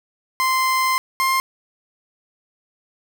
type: tone pair in turn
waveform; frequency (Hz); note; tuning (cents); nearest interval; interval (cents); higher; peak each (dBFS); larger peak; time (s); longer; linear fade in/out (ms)
30% pulse; 1041 / 1056.8; C6 / C6; -9 / +17; unison; 26; second; -14; neither; 0.4-0.98 / 1.2-1.4; first; 0
effects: none